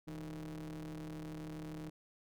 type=ring-modulated tone; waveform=45% pulse; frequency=72.9 Hz; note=D2; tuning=12 cents flat; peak=-40 dBFS; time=0.07-1.9 s; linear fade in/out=10 ms; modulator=235 Hz; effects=none